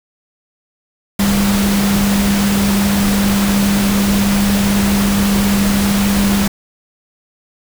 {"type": "tone in noise", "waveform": "sine", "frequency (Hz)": 200.2, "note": "G3", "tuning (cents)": 37, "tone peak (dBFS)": -12, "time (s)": [1.19, 6.48], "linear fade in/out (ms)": 5, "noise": "pink", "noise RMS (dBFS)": -19, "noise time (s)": [1.19, 6.48], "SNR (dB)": 4, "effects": []}